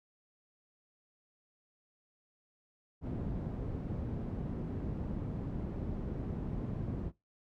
white low-pass noise, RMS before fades -38 dBFS, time 3.01-7.12 s, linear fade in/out 50 ms, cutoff 210 Hz, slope 12 dB/octave, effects noise-tail reverb RT60 0.2 s tail -20 dB re dry

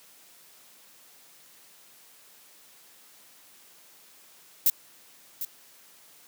violet noise with echo, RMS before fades -20 dBFS, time 4.66-4.7 s, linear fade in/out 2 ms, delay 750 ms, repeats 1, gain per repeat -12 dB, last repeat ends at 5.45 s, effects white hiss -55 dBFS RMS until 6.27 s + high-pass 150 Hz 12 dB/octave

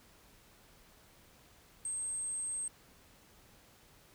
sine tone, 8372 Hz, C9, in tune, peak -35 dBFS, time 1.85-2.68 s, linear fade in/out 2 ms, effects pink hiss -62 dBFS RMS until 4.14 s

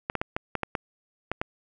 clicks, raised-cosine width 0.5 ms, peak -12 dBFS, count 9, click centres 0.099 / 0.153 / 0.215 / 0.365 / 0.553 / 0.633 / 0.752 / 1.316 / 1.415 s, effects none

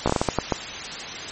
slowing click train, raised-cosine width 1 ms, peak -5 dBFS, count 9, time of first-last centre 0.06-0.523 s, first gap 15 ms, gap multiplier 1.37, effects white hiss -32 dBFS RMS until 1.31 s + MP3 32 kbps

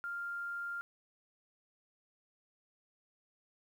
sine tone, 1396.9 Hz, F6, in tune, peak -37 dBFS, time 0.04-0.81 s, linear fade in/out 0 ms, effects 11-bit

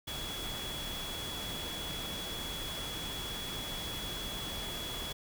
sine tone in noise, 3367 Hz, G#7, 23 cents sharp, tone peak -40 dBFS, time 0.07-5.13 s, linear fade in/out 10 ms, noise pink, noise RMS -41 dBFS, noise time 0.07-5.13 s, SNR -2 dB, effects none

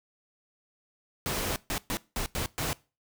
pink noise bursts at uneven times, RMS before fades -31 dBFS, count 6, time 1.26-1.56 / 1.7-1.78 / 1.9-1.97 / 2.16-2.26 / 2.35-2.46 / 2.58-2.73 s, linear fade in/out 0 ms, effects noise-tail reverb RT60 0.3 s tail -21 dB re dry

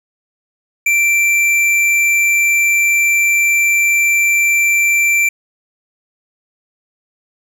sine tone with tanh clipping, 2349 Hz, D7, in tune, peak -12 dBFS, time 0.86-5.29 s, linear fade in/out 5 ms, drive 13 dB, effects none

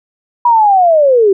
sine linear sweep, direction down, 976 to 373.7 Hz, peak -5 dBFS, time 0.45-1.33 s, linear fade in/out 5 ms, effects none

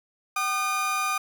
30% pulse tone pair together, 766 / 1215.9 Hz, G5 / D#6, -40 / -40 cents, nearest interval minor sixth, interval 800 cents, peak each -30 / -22 dBFS, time 0.36-1.18 s, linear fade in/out 5 ms, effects none

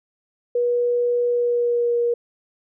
sine tone with pitch glide, 483.6 to 475 Hz, B4 to A#4, -36 to +33 cents, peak -17 dBFS, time 0.55-2.14 s, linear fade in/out 5 ms, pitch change -31 cents, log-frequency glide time 1.27-1.97 s, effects none

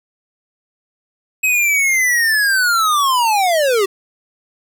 square linear sweep, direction down, 2561 to 373.9 Hz, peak -13 dBFS, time 1.43-3.86 s, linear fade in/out 10 ms, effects none

